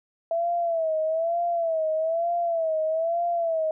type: tone with vibrato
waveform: sine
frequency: 659.3 Hz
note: E5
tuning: in tune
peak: -22 dBFS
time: 0.31-3.71 s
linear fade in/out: 2 ms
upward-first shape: sine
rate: 1.1 Hz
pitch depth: 84 cents each way
effects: none